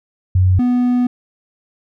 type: tone pair in turn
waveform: sine / triangle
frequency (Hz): 92.4 / 246.7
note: F#2 / B3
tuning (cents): -2 / -2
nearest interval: octave + perfect fourth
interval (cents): 1700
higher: second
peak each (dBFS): -9 / -10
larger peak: first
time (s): 0.35-0.59 / 0.59-1.07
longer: second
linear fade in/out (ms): 5
effects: none